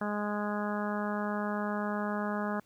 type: harmonic tone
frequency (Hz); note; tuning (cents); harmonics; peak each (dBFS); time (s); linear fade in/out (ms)
207.7; G#3; 0; 1 / 2 / 3 / 4 / 5 / 6 / 7 / 8; -33 / -40 / -38 / -40 / -41 / -41 / -43 / -43; 0.01-2.6; 5
effects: pink hiss -67 dBFS RMS until 2.65 s